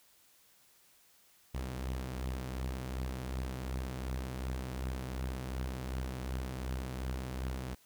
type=beating tone pair; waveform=sawtooth; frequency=62 / 64.7 Hz; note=B1 / C2; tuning=+7 / -19 cents; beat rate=2.7 Hz; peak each=-39 / -33 dBFS; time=1.54-7.75 s; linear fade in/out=10 ms; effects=white hiss -65 dBFS RMS until 7.85 s